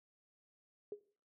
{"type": "tone with exponential decay", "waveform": "sine", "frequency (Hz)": 415.3, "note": "G#4", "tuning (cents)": 0, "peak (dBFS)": -37, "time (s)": [0.92, 1.01], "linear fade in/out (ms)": 2, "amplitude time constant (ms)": 19, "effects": ["noise-tail reverb RT60 0.5 s tail -19 dB re dry"]}